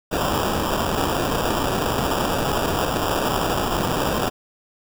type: noise with sample-and-hold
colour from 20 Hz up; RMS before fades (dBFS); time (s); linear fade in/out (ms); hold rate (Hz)
white; -22; 0.11-4.3; 20; 2100
effects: none